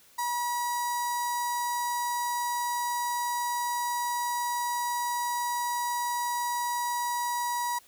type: tone with notch filter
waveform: sawtooth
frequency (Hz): 966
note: B5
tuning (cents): -39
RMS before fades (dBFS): -30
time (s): 0.18-7.79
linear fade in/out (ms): 10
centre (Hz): 2800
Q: 0.8
effects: white hiss -58 dBFS RMS until 7.87 s